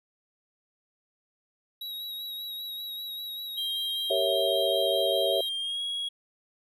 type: tone with vibrato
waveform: square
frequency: 3846 Hz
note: B7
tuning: 47 cents flat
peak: -35 dBFS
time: 1.81-5.49 s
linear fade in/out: 5 ms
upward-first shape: sine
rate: 5.1 Hz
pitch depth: 29 cents each way
type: tone with pitch glide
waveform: triangle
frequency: 3196 to 3314 Hz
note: G7 to G#7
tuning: +33 to -4 cents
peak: -28 dBFS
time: 3.57-6.09 s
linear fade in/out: 10 ms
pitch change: +63 cents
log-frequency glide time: 5.59-5.81 s
type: chord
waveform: sine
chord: G diminished seventh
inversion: none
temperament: equal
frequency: 392 / 466.2 / 554.4 / 659.3 Hz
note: G4 / Bb4 / Db5 / Fb5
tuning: 0 / 0 / 0 / 0 cents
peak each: -31 / -33 / -28 / -28 dBFS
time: 4.1-5.41 s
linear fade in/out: 5 ms
effects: none